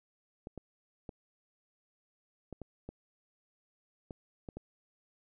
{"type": "clicks", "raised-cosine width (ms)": 2, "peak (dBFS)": -29, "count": 9, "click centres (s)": [0.471, 0.577, 1.092, 2.527, 2.617, 2.89, 4.108, 4.488, 4.57], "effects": []}